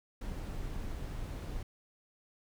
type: noise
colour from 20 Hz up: brown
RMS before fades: -39 dBFS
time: 0.21-1.63 s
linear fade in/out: 5 ms
effects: none